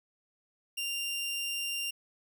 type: tone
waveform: sawtooth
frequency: 2786 Hz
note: F7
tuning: 5 cents flat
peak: -29 dBFS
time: 0.77-1.91 s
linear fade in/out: 10 ms
effects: none